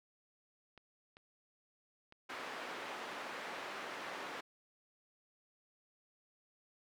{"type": "clicks", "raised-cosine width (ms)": 0.3, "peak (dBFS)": -40, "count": 4, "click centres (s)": [0.777, 1.169, 2.124, 2.344]}
{"type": "band-pass noise", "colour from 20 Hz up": "white", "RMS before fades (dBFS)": -45, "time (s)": [2.29, 4.41], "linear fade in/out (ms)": 10, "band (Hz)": [310, 1800], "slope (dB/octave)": 12}
{"effects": []}